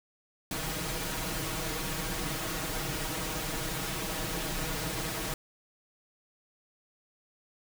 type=noise with comb filter; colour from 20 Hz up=pink; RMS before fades=-34 dBFS; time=0.51-5.34 s; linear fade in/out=2 ms; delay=6.3 ms; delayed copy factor=+0.95; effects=none